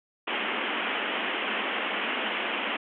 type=band-pass noise; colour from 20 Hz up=white; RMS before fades=-30 dBFS; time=0.27-2.77 s; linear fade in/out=10 ms; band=200 to 3200 Hz; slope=96 dB/octave; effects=none